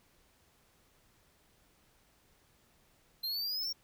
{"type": "exponential sweep", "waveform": "square", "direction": "up", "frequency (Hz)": [4111, 5588], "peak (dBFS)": -34, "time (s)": [3.23, 3.73], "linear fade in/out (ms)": 10, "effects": ["pink hiss -68 dBFS RMS until 3.83 s"]}